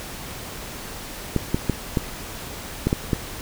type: clicks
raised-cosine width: 3 ms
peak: -6 dBFS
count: 7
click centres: 1.363 / 1.545 / 1.697 / 1.972 / 2.87 / 2.929 / 3.132 s
effects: pink hiss -35 dBFS RMS until 3.41 s